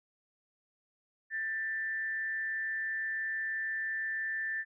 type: tone with frequency modulation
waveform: sine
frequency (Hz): 1777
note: A6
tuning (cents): +17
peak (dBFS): -32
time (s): 1.3-4.65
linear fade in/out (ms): 50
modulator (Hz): 179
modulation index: 0.33
effects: none